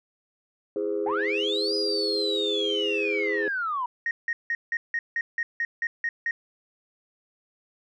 sine chord, E augmented, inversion none, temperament just, 329.6 / 412 / 515 Hz, E4 / G#4 / B#4, 0 / -14 / -28 cents, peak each -31 / -26 / -31 dBFS, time 0.76-3.48 s, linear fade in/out 2 ms
sine linear two-way sweep, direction up then down, 737 to 4978 to 945 Hz, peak -25 dBFS, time 1.06-3.86 s, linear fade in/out 5 ms, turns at 1.75 s
sine tone bursts, 1864.7 Hz, A#6, in tune, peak -23 dBFS, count 11, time 4.06-6.31 s, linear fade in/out 2 ms, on 50 ms, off 170 ms
effects tanh soft clip ceiling -18 dBFS

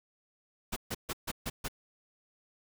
pink noise bursts, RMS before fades -35 dBFS, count 6, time 0.72-1.684 s, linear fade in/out 10 ms, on 44 ms, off 140 ms, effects none

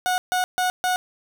30% pulse tone bursts, 732 Hz, F#5, 19 cents flat, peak -17 dBFS, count 4, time 0.06-0.96 s, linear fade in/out 0 ms, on 120 ms, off 140 ms, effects none

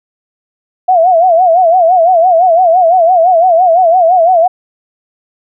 sine tone with vibrato, 698.5 Hz, F5, in tune, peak -4 dBFS, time 0.88-4.48 s, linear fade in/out 10 ms, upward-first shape sine, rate 5.9 Hz, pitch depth 130 cents each way, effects none

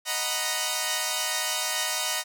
5% pulse chord, B major seventh, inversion first, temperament equal, 622.3 / 740 / 932.3 / 987.8 Hz, D#5 / F#5 / A#5 / B5, 0 / 0 / 0 / 0 cents, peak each -20 dBFS, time 0.05-2.24 s, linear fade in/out 50 ms, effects none

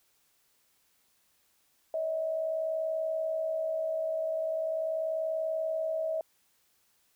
sine tone pair together, 581 / 641.4 Hz, D5 / E5, -19 / -48 cents, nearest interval major second, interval 171 cents, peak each -39 / -29 dBFS, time 1.94-6.21 s, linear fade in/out 2 ms, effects white hiss -70 dBFS RMS until 7.15 s

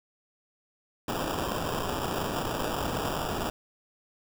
white noise with sample-and-hold, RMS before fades -31 dBFS, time 1.08-3.5 s, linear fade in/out 5 ms, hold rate 2100 Hz, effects none

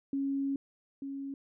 sine tone pair in turn, 275.4 / 275.4 Hz, C#4 / C#4, -11 / -11 cents, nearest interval unison, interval 0 cents, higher neither, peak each -29 / -36 dBFS, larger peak first, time 0.13-0.56 / 1.02-1.34 s, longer first, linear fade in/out 2 ms, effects none

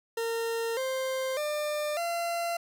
40% pulse tone with pitch steps, 458.8 / 524 / 598.4 / 683.5 Hz, A#4 / C5 / D5 / F5, -28 / +2 / +32 / -37 cents, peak -28 dBFS, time 0.17-2.57 s, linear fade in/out 5 ms, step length 600 ms, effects none

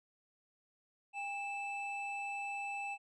triangle tone pair together, 803.3 / 2634 Hz, G5 / E7, +42 / -2 cents, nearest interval octave + major sixth, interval 2056 cents, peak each -39 / -39 dBFS, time 1.13-2.98 s, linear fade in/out 50 ms, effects resampled to 24000 Hz

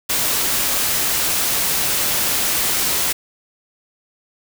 white noise, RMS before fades -19 dBFS, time 0.09-3.13 s, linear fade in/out 10 ms, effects none

